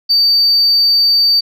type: tone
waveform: sine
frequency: 4610 Hz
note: D8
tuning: 33 cents flat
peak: -6 dBFS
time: 0.09-1.41 s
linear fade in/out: 20 ms
effects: tanh soft clip ceiling -6 dBFS